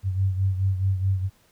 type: beating tone pair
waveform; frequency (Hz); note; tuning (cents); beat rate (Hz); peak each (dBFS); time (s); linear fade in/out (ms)
sine; 95 / 99.7; F#2 / G2; +46 / +30; 4.7; -21 / -28; 0.03-1.3; 50
effects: pink hiss -61 dBFS RMS until 1.51 s